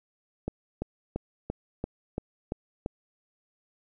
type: click train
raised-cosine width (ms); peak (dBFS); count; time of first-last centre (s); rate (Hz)
2; -17; 8; 0.48-2.861; 2.94
effects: none